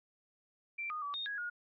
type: tone with pitch steps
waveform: sine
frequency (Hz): 2351 / 1231 / 1148 / 3693 / 1658 / 1436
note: D7 / D#6 / D6 / A#7 / G#6 / F6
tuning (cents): +1 / -19 / -40 / -17 / -3 / +48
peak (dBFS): -36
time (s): 0.78-1.5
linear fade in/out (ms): 10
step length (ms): 120
effects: MP3 32 kbps